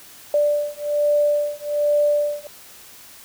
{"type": "beating tone pair", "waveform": "sine", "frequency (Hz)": [587.3, 588.5], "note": ["D5", "D5"], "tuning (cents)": [0, 3], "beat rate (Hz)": 1.2, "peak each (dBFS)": -20, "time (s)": [0.34, 2.47], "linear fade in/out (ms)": 2, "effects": ["white hiss -44 dBFS RMS until 3.24 s"]}